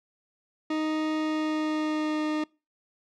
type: tone with pitch glide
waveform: 40% pulse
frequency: 311.1 to 306.3 Hz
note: D#4 to D#4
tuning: 0 to -27 cents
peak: -25 dBFS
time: 0.7-2.44 s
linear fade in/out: 5 ms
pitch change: -27 cents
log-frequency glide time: 1.16-2.23 s
effects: noise-tail reverb RT60 0.3 s tail -25 dB re dry + low-pass 4000 Hz 12 dB/octave

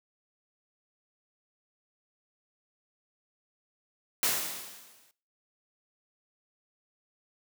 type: noise with exponential decay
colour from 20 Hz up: white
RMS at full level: -25 dBFS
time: 4.23-5.11 s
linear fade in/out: 1 ms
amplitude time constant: 190 ms
effects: noise-tail reverb RT60 0.4 s tail -19 dB re dry + high-pass 150 Hz 12 dB/octave

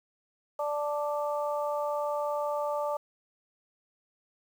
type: harmonic tone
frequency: 293.7 Hz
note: D4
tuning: in tune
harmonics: 2 / 3 / 4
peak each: -30 / -34 / -36 dBFS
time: 0.59-2.97 s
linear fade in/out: 5 ms
effects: 9-bit

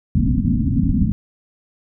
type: low-pass noise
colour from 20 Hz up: white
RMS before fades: -17 dBFS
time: 0.15-1.12 s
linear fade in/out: 0 ms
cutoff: 270 Hz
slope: 96 dB/octave
effects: none

